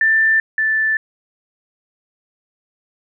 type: tone pair in turn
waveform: sine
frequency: 1777 / 1759.6 Hz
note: A6 / A6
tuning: +17 / 0 cents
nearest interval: unison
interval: 17 cents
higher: first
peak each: -11 / -14 dBFS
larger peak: first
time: 0.01-0.4 / 0.58-0.97 s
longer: neither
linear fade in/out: 2 ms
effects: none